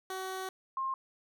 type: tone pair in turn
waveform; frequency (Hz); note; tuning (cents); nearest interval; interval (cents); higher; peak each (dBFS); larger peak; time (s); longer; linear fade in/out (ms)
15% pulse / sine; 377.2 / 1063.8; F#4 / C6; +33 / +28; octave + tritone; 1795; second; -30 / -31; first; 0.1-0.49 / 0.77-0.94; first; 2
effects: none